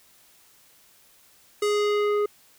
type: tone with low-pass filter sweep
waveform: square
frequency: 415.3 Hz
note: G#4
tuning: in tune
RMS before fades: -23 dBFS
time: 1.62-2.26 s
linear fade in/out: 5 ms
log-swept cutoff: 11000 to 1100 Hz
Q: 0.89
effects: white hiss -57 dBFS RMS until 2.58 s